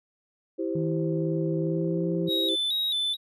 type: chord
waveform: sine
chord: C major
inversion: first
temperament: equal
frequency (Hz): 329.6 / 392 / 523.3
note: E4 / G4 / C5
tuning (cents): 0 / 0 / 0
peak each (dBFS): -29 / -31 / -33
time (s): 0.58-2.56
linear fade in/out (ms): 20
type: tone with pitch glide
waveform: sine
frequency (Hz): 160 to 170.5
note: D#3 to F3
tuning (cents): +49 to -41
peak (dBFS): -27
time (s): 0.75-2.29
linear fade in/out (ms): 5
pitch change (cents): +110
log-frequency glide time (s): 1.61-2.05
type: tone with vibrato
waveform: triangle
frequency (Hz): 3657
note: A#7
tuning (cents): -34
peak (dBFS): -23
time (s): 2.27-3.17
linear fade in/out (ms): 50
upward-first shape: square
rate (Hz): 2.3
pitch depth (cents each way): 68
effects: tanh soft clip ceiling -12 dBFS